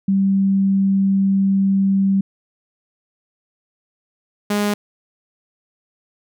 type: tone pair in turn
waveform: sine / sawtooth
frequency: 194.8 / 206.4 Hz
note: G3 / G#3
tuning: -11 / -10 cents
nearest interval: minor second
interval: 101 cents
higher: second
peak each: -13 dBFS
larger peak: neither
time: 0.08-2.21 / 4.5-4.74 s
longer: first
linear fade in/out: 5 ms
effects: none